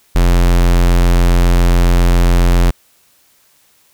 square tone, 43.65 Hz, F1, in tune, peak -8 dBFS, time 0.15-2.71 s, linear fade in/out 10 ms, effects white hiss -53 dBFS RMS until 3.93 s

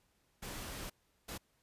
pink noise bursts at uneven times, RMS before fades -44 dBFS, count 2, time 0.42-0.9 / 1.28-1.38 s, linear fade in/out 10 ms, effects pink hiss -75 dBFS RMS until 1.62 s + resampled to 32000 Hz

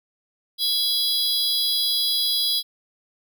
square tone cluster, 3345 / 3973 / 4901 Hz, G#7 / B7 / D#8, +12 / +10 / -27 cents, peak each -25 dBFS, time 0.58-2.63 s, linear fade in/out 50 ms, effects none

